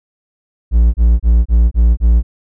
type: tone bursts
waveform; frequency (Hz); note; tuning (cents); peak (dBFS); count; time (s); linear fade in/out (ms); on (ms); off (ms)
triangle; 57.6; A#1; -20; -4; 6; 0.71-2.23; 50; 230; 28
effects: none